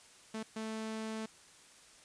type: tone bursts at uneven times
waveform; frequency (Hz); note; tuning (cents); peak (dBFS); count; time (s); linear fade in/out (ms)
sawtooth; 220; A3; 0; -34; 2; 0.34-0.43 / 0.56-1.26; 5
effects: white hiss -59 dBFS RMS until 2.04 s + resampled to 22050 Hz